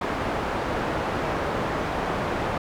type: low-pass noise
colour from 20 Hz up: white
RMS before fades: -27 dBFS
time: 0.01-2.58 s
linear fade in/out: 5 ms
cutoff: 1000 Hz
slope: 12 dB/octave
effects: none